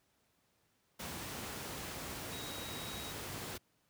sine tone in noise, 3811 Hz, A#7, 38 cents sharp, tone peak -48 dBFS, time 2.32-3.12 s, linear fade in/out 10 ms, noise pink, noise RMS -43 dBFS, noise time 0.99-3.58 s, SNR -8 dB, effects pink hiss -75 dBFS RMS until 3.89 s + high-pass 80 Hz 12 dB/octave

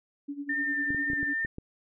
sine tone with tremolo, 285.2 Hz, C#4, 49 cents sharp, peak -31 dBFS, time 0.28-1.34 s, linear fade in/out 10 ms, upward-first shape sine, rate 10 Hz, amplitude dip 80%
sine tone with vibrato, 1800 Hz, A6, 39 cents sharp, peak -27 dBFS, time 0.49-1.46 s, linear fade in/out 5 ms, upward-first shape sine, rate 2.3 Hz, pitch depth 10 cents each way
clicks, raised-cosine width 3 ms, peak -25 dBFS, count 7, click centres 0.905 / 0.947 / 1.101 / 1.133 / 1.23 / 1.449 / 1.584 s
effects none

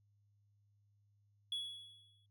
triangle tone with exponential decay, 3372 Hz, G#7, 26 cents sharp, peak -34 dBFS, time 1.52-2.26 s, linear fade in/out 2 ms, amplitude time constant 160 ms, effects added 102 Hz sine -70 dBFS peak until 2.3 s

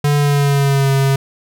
square tone with pitch glide, 145.4 to 136.45 Hz, D3 to C#3, -17 to -27 cents, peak -12 dBFS, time 0.04-1.16 s, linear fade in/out 5 ms, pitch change -110 cents, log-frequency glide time 0.17-0.9 s, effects none

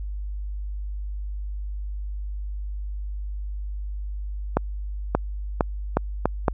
accelerating click train, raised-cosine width 1 ms, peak -4 dBFS, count 6, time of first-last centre 4.57-6.482 s, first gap 580 ms, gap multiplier 0.79, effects added 50 Hz sine -28 dBFS peak until 6.53 s

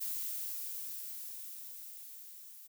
violet noise with level ramp, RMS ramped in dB -37 to -53 dBFS, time 0-2.68 s, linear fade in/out 20 ms, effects none

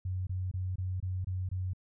sine tone bursts, 92.5 Hz, F#2, in tune, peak -31 dBFS, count 7, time 0.05-1.734 s, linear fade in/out 5 ms, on 220 ms, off 24 ms, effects none

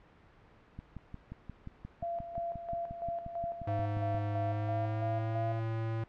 click train, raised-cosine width 5 ms, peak -30 dBFS, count 20, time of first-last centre 0.79-4.147 s, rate 5.66 Hz
sine tone with tremolo, 683 Hz, F5, 39 cents flat, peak -33 dBFS, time 2.02-5.6 s, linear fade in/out 10 ms, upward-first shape square, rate 3 Hz, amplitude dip 60%
square tone with pitch glide, 103.83 to 112.58 Hz, G#2 to A2, 0 to +40 cents, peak -33 dBFS, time 3.67-6.04 s, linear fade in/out 5 ms, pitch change +140 cents, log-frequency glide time 4.41-5.52 s
effects pink hiss -60 dBFS RMS until 6.08 s + low-pass 2000 Hz 12 dB/octave

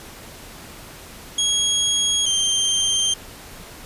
25% pulse tone pair in turn, 3300 / 3158 Hz, G#7 / G7, -12 / +12 cents, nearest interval minor second, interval 76 cents, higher first, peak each -14 dBFS, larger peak neither, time 1.38-2.26 / 2.26-3.14 s, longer neither, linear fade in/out 5 ms, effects pink hiss -40 dBFS RMS until 3.85 s + resampled to 32000 Hz

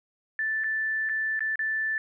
sine tone with dropouts, 1760 Hz, A6, in tune, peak -25 dBFS, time 0.39-1.98 s, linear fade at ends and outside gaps 1 ms, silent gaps 0.637-0.642 / 1.09-1.095 / 1.393-1.406 / 1.557-1.592 s, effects none

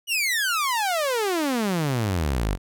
sawtooth exponential sweep, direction down, 2975 to 43.65 Hz, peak -18 dBFS, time 0.07-2.58 s, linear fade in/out 50 ms, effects none

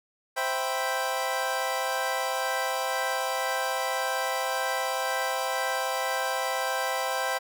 25% pulse chord, C major seventh, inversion none, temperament equal, 523.3 / 659.3 / 784 / 987.8 Hz, C5 / E5 / G5 / B5, 0 / 0 / 0 / 0 cents, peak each -28 / -30 / -27 / -31 dBFS, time 0.36-7.39 s, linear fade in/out 20 ms, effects none

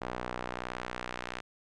sawtooth tone with band-pass filter sweep, 61.4 Hz, B1, 9 cents flat, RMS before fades -39 dBFS, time 0.01-1.41 s, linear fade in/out 10 ms, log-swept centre 910 to 2000 Hz, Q 0.76, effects resampled to 22050 Hz

